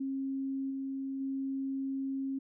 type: tone with level steps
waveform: sine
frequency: 270 Hz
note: C#4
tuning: 45 cents flat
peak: -32 / -34 / -32 dBFS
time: 0-2.39 s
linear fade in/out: 10 ms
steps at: 0.7 / 1.2 s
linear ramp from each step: 10 ms
effects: none